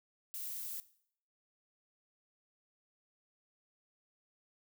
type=noise; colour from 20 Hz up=violet; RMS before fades=-42 dBFS; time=0.34-0.8 s; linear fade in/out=0 ms; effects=noise-tail reverb RT60 0.6 s tail -17 dB re dry